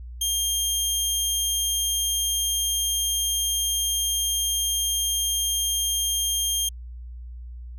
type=tone; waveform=15% pulse; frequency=3200 Hz; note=G7; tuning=35 cents sharp; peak=-15 dBFS; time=0.21-6.69 s; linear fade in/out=5 ms; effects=added 60 Hz sine -35 dBFS peak until 7.78 s